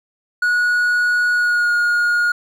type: tone with pitch glide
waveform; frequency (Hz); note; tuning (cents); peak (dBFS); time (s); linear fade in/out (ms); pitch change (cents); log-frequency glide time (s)
triangle; 1458 to 1433; F#6 to F6; -26 to +44; -12; 0.42-2.32; 5; -30; 1.33-1.72
effects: none